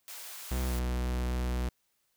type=high-pass noise; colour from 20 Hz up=white; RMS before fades=-44 dBFS; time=0.08-0.79 s; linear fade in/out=0 ms; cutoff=650 Hz; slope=12 dB/octave
type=tone with pitch glide; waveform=45% pulse; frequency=63.6 to 61.75 Hz; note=C2 to B1; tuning=-48 to 0 cents; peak=-29 dBFS; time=0.51-1.69 s; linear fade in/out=5 ms; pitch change=-52 cents; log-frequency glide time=0.69-0.75 s
effects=white hiss -75 dBFS RMS until 2.16 s